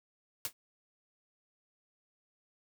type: noise with exponential decay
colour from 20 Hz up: white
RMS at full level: -30 dBFS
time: 0.45-0.53 s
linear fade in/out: 1 ms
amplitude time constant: 16 ms
effects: none